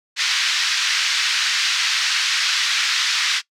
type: band-pass noise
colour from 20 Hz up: white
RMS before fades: -20 dBFS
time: 0.16-3.42 s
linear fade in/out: 50 ms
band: 1400 to 5200 Hz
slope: 24 dB/octave
effects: noise-tail reverb RT60 0.1 s tail -20 dB re dry